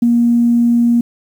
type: tone with ADSR envelope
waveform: sine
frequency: 236.6 Hz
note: A#3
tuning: 26 cents sharp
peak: -5 dBFS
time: 0.02-1.01 s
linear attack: 7 ms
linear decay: 14 ms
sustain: -3 dB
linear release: 5 ms
effects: tanh soft clip ceiling -1 dBFS + 7-bit